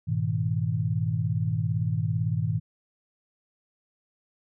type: tone cluster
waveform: sine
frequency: 103 / 120.7 / 158.9 Hz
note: G#2 / B2 / D#3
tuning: -14 / -39 / +37 cents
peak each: -28 dBFS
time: 0.07-2.6 s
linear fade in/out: 20 ms
effects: none